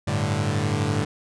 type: chord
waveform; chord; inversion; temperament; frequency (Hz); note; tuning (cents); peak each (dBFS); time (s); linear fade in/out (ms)
sawtooth; G suspended second; none; equal; 98 / 110 / 146.83; G2 / A2 / D3; 0 / 0 / 0; -22; 0.07-1.05; 10
effects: resampled to 22050 Hz